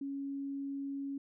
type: tone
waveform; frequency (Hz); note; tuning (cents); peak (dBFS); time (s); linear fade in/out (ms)
sine; 277.2; C#4; 0; -36; 0.01-1.18; 5
effects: none